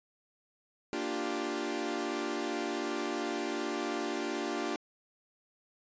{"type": "chord", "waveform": "sawtooth", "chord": "G minor seventh", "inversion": "first", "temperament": "equal with one note detuned", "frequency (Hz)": [232.3, 293.7, 349.2, 392], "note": ["Bb3", "D4", "F4", "G4"], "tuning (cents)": [-6, 0, 0, 0], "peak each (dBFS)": [-37, -33, -33, -35], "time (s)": [0.93, 4.76], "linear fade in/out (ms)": 0, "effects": ["resampled to 16000 Hz"]}